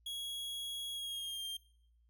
45% pulse tone with pitch glide, 3322 to 3190 Hz, G#7 to G7, 0 to +30 cents, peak -39 dBFS, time 0.06-1.57 s, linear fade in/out 5 ms, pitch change -70 cents, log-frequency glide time 0.92-1.44 s, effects noise-tail reverb RT60 0.7 s tail -21 dB re dry + added 58 Hz sine -66 dBFS peak until 2.09 s

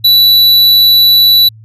square tone, 3951 Hz, B7, in tune, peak -4 dBFS, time 0.04-1.49 s, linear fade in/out 10 ms, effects added 110 Hz sine -33 dBFS peak until 1.64 s + resampled to 32000 Hz

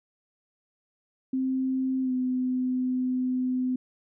sine tone with pitch glide, 261.6 to 254.4 Hz, C4 to C4, 0 to -48 cents, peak -24 dBFS, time 1.33-3.76 s, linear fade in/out 5 ms, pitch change -48 cents, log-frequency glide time 2.02-2.12 s, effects none

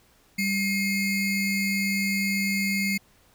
square ring-modulated tone, 1167 Hz, D6, 11 cents flat, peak -21 dBFS, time 0.38-2.98 s, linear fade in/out 10 ms, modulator 970 Hz, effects pink hiss -60 dBFS RMS until 3.34 s

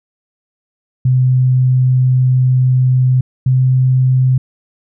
sine tone pair in turn, 128.1 / 129.14 Hz, C3 / C3, -36 / -22 cents, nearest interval unison, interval 14 cents, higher second, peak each -8 dBFS, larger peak neither, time 1.05-3.21 / 3.46-4.38 s, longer first, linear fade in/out 5 ms, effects none

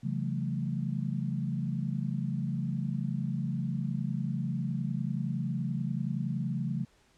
sine tone cluster, 137.3 / 168.4 / 188.3 / 218.4 Hz, C#3 / E3 / F#3 / A3, -16 / +37 / +31 / -13 cents, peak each -33 / -35 / -37 / -36 dBFS, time 0.03-6.85 s, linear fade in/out 10 ms, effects pink hiss -65 dBFS RMS until 7.17 s + low-pass 8000 Hz 12 dB/octave

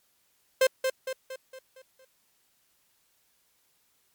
45% pulse tone with echo, 523.3 Hz, C5, in tune, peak -18 dBFS, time 0.61-0.67 s, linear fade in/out 5 ms, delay 230 ms, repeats 6, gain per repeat -6 dB, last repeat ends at 2.05 s, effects white hiss -69 dBFS RMS until 4.14 s + MP3 96 kbps

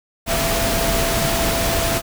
sine tone in noise, 670 Hz, E5, 28 cents sharp, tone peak -23 dBFS, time 0.26-2.02 s, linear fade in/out 50 ms, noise pink, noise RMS -20 dBFS, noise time 0.26-2.02 s, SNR -6 dB, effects none

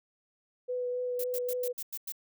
sine tone with vibrato, 495.9 Hz, B4, 7 cents sharp, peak -30 dBFS, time 0.68-1.73 s, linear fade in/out 20 ms, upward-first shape triangle, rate 3.7 Hz, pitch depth 14 cents each way
violet noise bursts, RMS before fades -37 dBFS, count 7, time 1.19-2.122 s, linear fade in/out 5 ms, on 50 ms, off 97 ms
effects none

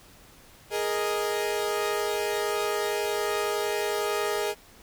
sawtooth chord, Ab suspended second, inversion none, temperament equal, 415.3 / 466.2 / 622.3 Hz, Ab4 / Bb4 / Eb5, 0 / 0 / 0 cents, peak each -24 / -28 / -29 dBFS, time 0.7-4.55 s, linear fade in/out 50 ms, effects pink hiss -53 dBFS RMS until 4.82 s

